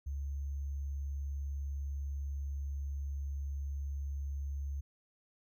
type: tone with sample-and-hold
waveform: sine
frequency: 70.1 Hz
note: C#2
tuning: 20 cents sharp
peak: -35 dBFS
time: 0.06-4.81 s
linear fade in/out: 10 ms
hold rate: 6300 Hz
effects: none